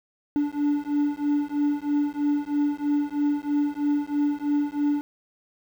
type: beating tone pair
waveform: triangle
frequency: 289.7 / 292.8 Hz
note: D4 / D4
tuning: -24 / -5 cents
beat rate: 3.1 Hz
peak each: -23 dBFS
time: 0.36-5.01 s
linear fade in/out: 0 ms
effects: 8-bit